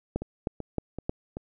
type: two click trains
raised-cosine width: 2 ms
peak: -14 / -21 dBFS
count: 4 / 4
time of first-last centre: 0.16-1.095 / 0.22-1.369 s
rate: 3.21 / 2.61 Hz
effects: none